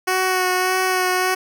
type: tone with vibrato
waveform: 10% pulse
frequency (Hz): 370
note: F#4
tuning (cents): 0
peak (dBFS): -9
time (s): 0.07-1.35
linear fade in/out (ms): 10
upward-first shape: sine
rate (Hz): 1.7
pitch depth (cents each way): 17
effects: none